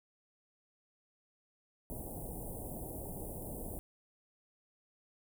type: band-stop noise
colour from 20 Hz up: pink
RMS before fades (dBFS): -43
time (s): 1.9-3.79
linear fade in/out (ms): 0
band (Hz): 800 to 9100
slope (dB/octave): 48
effects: none